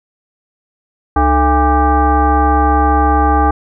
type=tone with frequency modulation; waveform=sine; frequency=440 Hz; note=A4; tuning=in tune; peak=-8 dBFS; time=1.16-3.51 s; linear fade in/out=5 ms; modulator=371 Hz; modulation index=2; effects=none